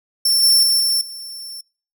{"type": "tone with level steps", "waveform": "sawtooth", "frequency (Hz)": 5410, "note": "E8", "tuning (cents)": 44, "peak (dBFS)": [-11, -8, -11, -13, -28], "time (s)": [0.25, 1.61], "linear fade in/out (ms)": 5, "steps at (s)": [0.43, 0.63, 0.8, 1.01], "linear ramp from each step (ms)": 2, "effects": ["noise-tail reverb RT60 0.4 s tail -26 dB re dry"]}